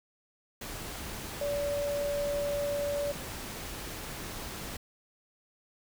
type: tone in noise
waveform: sine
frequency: 575 Hz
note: D5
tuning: 37 cents flat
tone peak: -29 dBFS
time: 1.41-3.12 s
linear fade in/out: 5 ms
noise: pink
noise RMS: -40 dBFS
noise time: 0.61-4.77 s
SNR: +8 dB
effects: none